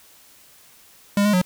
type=tone with pitch steps; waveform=square; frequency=202.6 / 207.8 / 181.9 Hz; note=G#3 / G#3 / F#3; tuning=-43 / +1 / -29 cents; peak=-16 dBFS; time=1.17-1.416 s; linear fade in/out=2 ms; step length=82 ms; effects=white hiss -51 dBFS RMS until 1.45 s